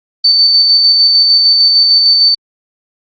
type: tone with tremolo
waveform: sine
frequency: 4542 Hz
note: C#8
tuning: 41 cents sharp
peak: -4 dBFS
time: 0.24-2.35 s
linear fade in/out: 10 ms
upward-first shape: square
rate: 6.6 Hz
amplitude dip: 25%
effects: Opus 24 kbps